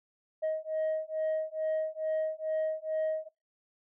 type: beating tone pair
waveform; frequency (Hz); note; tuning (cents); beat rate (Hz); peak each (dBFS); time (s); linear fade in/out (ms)
sine; 628 / 630.3; D#5 / D#5; +16 / +22; 2.3; -31; 0.42-3.29; 20
effects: noise-tail reverb RT60 0.2 s tail -22 dB re dry + tanh soft clip ceiling -26 dBFS